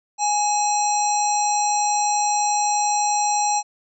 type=harmonic tone with a mistuned harmonic; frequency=830.6 Hz; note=G#5; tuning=in tune; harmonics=1 / 3 / 5 / 7 / 9; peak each=-19 / -32 / -33 / -26 / -27 dBFS; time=0.18-3.63 s; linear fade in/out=50 ms; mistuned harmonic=3; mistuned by=+50 cents; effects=none